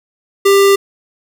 square tone, 396.1 Hz, G4, 18 cents sharp, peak -7 dBFS, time 0.45-0.76 s, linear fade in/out 10 ms, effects none

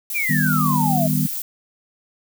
violet noise, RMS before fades -27 dBFS, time 0.1-1.42 s, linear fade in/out 2 ms
sine exponential sweep, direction down, 2462 to 619 Hz, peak -20 dBFS, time 0.14-1.08 s, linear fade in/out 20 ms
sine chord, Eb augmented, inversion none, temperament equal, 155.56 / 196 / 246.9 Hz, Eb3 / G3 / B3, 0 / 0 / 0 cents, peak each -20 / -23 / -23 dBFS, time 0.29-1.27 s, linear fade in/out 10 ms
effects none

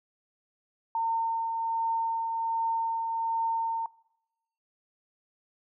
sine tone with tremolo, 910 Hz, A#5, 42 cents flat, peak -24 dBFS, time 0.95-3.86 s, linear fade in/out 2 ms, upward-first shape triangle, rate 1.3 Hz, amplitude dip 35%, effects noise-tail reverb RT60 0.9 s tail -24 dB re dry

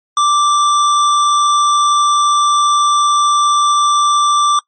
square tone, 1174.7 Hz, D6, in tune, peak -10 dBFS, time 0.17-4.59 s, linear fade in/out 2 ms, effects noise-tail reverb RT60 0.1 s tail -24 dB re dry + MP3 32 kbps

